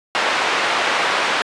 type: band-pass noise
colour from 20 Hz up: pink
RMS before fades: -19 dBFS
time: 0.15-1.42 s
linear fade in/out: 0 ms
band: 670 to 3100 Hz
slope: 12 dB/octave
effects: resampled to 22050 Hz